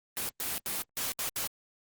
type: noise bursts at uneven times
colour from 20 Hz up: white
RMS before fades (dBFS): -33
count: 6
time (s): 0.17-0.29 / 0.4-0.58 / 0.66-0.82 / 0.97-1.12 / 1.19-1.29 / 1.36-1.47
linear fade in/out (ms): 0
effects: Opus 24 kbps